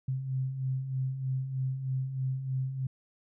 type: beating tone pair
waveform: sine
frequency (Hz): 128.9 / 132.1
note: C3 / C3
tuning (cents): -26 / +17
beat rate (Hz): 3.2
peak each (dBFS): -38 / -30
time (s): 0.08-2.87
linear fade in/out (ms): 5
effects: none